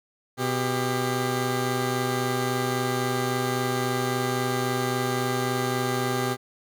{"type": "tone pair together", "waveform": "15% pulse", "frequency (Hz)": [125.04, 398.8], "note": ["B2", "G4"], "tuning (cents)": [22, 30], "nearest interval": "octave + minor sixth", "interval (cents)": 2008, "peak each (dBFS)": [-20, -21], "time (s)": [0.37, 6.37], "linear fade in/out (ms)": 50, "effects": []}